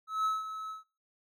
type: tone with ADSR envelope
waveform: triangle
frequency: 1294 Hz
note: E6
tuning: 32 cents flat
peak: -24 dBFS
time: 0.07-0.84 s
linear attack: 180 ms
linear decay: 180 ms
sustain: -11 dB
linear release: 140 ms
effects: noise-tail reverb RT60 0.4 s tail -24 dB re dry